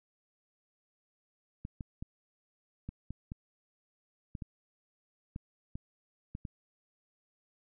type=clicks; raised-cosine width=5 ms; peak=-27 dBFS; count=12; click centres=1.651 / 1.808 / 2.025 / 2.89 / 3.106 / 3.319 / 4.352 / 4.422 / 5.361 / 5.755 / 6.351 / 6.452 s; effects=none